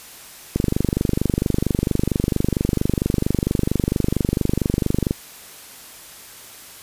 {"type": "click train", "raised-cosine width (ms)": 3, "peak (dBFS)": -5, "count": 112, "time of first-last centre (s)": [0.56, 5.109], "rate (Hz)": 24.4, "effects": ["white hiss -41 dBFS RMS until 6.82 s", "resampled to 32000 Hz"]}